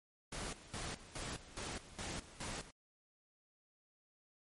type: noise with tremolo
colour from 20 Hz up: pink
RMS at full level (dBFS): -43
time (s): 0.32-2.71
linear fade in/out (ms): 5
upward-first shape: square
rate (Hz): 2.4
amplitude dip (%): 80
effects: MP3 48 kbps